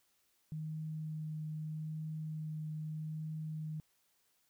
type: tone with vibrato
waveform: sine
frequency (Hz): 155.56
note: D#3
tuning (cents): 0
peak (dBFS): -38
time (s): 0.52-3.8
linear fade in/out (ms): 0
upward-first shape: triangle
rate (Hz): 0.8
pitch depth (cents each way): 12
effects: white hiss -75 dBFS RMS until 4.49 s